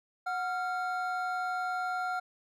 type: tone pair together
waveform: triangle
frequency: 734.2 / 1386 Hz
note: F#5 / F6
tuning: -14 / -14 cents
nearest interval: major seventh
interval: 1100 cents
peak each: -31 / -32 dBFS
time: 0.26-2.2 s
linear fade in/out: 10 ms
effects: none